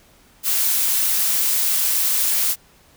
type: noise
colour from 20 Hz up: blue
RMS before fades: -19 dBFS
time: 0.43-2.56 s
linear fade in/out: 50 ms
effects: pink hiss -53 dBFS RMS until 2.96 s